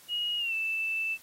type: tone with pitch glide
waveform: sine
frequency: 2885 to 2646 Hz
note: F#7 to E7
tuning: -44 to +6 cents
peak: -28 dBFS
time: 0.08-1.18 s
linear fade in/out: 50 ms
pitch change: -150 cents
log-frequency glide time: 0.38-0.54 s
effects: white hiss -55 dBFS RMS until 1.22 s + AAC 48 kbps